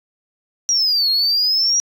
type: exponential two-way sweep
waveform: triangle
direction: down then up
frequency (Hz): 5770 to 4245 to 5770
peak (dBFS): -12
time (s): 0.69-1.8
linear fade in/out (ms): 0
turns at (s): 1.1
effects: tanh soft clip ceiling -9 dBFS